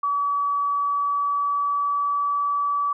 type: tone with pitch glide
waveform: sine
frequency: 1142 to 1149.3 Hz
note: D6 to D6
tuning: -49 to -38 cents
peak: -20 dBFS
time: 0.03-2.93 s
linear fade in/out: 5 ms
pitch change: +11 cents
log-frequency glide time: 0.58-2.41 s
effects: none